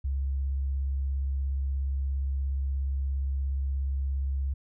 sine tone with vibrato, 68 Hz, C#2, 33 cents flat, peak -26 dBFS, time 0.04-4.54 s, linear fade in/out 10 ms, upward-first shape sine, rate 17 Hz, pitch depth 22 cents each way, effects none

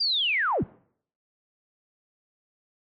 sine linear sweep, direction down, 4871 to 48.37 Hz, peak -22 dBFS, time 0-0.64 s, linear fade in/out 10 ms, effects noise-tail reverb RT60 0.6 s tail -22 dB re dry

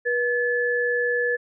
sine tone pair together, 484.4 / 1725.1 Hz, B4 / A6, -34 / -35 cents, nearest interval octave + minor seventh, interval 2199 cents, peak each -23 dBFS, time 0.05-1.37 s, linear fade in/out 20 ms, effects none

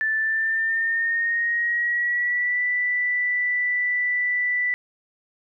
sine tone with pitch glide, 1760 to 1975.5 Hz, A6 to B6, 0 to 0 cents, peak -20 dBFS, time 0.01-4.74 s, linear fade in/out 0 ms, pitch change +200 cents, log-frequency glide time 0.17-2.62 s, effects none

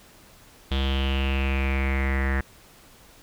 square tone with low-pass filter sweep, 67.5 Hz, C#2, 45 cents flat, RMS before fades -24 dBFS, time 0.71-2.41 s, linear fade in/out 5 ms, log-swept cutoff 3400 to 1800 Hz, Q 7.2, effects pink hiss -52 dBFS RMS until 3.22 s

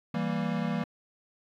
square chord, E diminished, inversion none, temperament equal, 164.81 / 196 / 233.1 Hz, E3 / G3 / Bb3, 0 / 0 / 0 cents, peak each -33 dBFS, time 0.14-0.84 s, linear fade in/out 5 ms, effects low-pass 3000 Hz 12 dB/octave + 11-bit

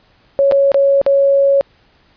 sine tone with dropouts, 554.4 Hz, C#5, in tune, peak -8 dBFS, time 0.39-1.61 s, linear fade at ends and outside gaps 0 ms, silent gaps 0.513-0.521 / 0.718-0.744 / 1.015-1.064 s, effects pink hiss -53 dBFS RMS until 2.16 s + resampled to 11025 Hz

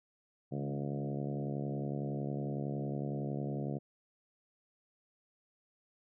harmonic tone with a mistuned harmonic, 70.9 Hz, C#2, 40 cents sharp, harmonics 2 / 3 / 4 / 5 / 6 / 7 / 8 / 9 / 10, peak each -37 / -41 / -43 / -45 / -47 / -48 / -49 / -50 / -51 dBFS, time 0.51-3.79 s, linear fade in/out 20 ms, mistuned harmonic 3, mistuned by -23 cents, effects none

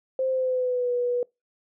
sine tone with pitch glide, 523.3 to 488.3 Hz, C5 to B4, 0 to -20 cents, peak -22 dBFS, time 0.19-1.23 s, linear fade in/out 2 ms, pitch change -120 cents, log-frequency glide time 0.29-0.92 s, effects noise-tail reverb RT60 0.2 s tail -24 dB re dry

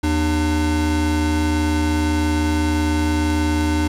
square tone pair together, 79.62 / 300.6 Hz, D#2 / D4, +40 / +40 cents, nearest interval octave + major seventh, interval 2300 cents, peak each -20 dBFS, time 0.03-3.88 s, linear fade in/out 10 ms, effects low-pass 11000 Hz 12 dB/octave + 9-bit

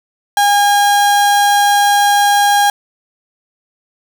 35% pulse tone, 814 Hz, G#5, 35 cents flat, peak -7 dBFS, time 0.37-2.7 s, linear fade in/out 2 ms, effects none

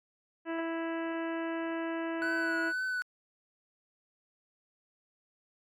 harmonic tone, 329.6 Hz, E4, in tune, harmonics 1 / 2 / 3 / 4 / 5 / 6 / 7 / 8 / 9, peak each -34 / -39 / -43 / -47 / -43 / -49 / -55 / -51 / -56 dBFS, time 0.45-2.73 s, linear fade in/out 50 ms
triangle tone with vibrato, 1488 Hz, F#6, 9 cents sharp, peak -29 dBFS, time 2.22-3.02 s, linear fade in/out 0 ms, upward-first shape triangle, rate 2 Hz, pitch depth 38 cents each way
effects AAC 64 kbps

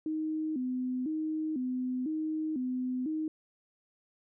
sine tone with vibrato, 281.6 Hz, C#4, 27 cents sharp, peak -30 dBFS, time 0.06-3.28 s, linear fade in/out 2 ms, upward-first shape square, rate 1 Hz, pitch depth 180 cents each way, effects none

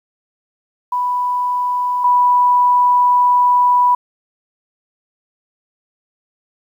sine tone pair in turn, 987.8 / 984.3 Hz, B5 / B5, 0 / -6 cents, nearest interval unison, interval 6 cents, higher first, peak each -15 / -9 dBFS, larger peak second, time 0.92-2.04 / 2.04-3.95 s, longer second, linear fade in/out 5 ms, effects 8-bit

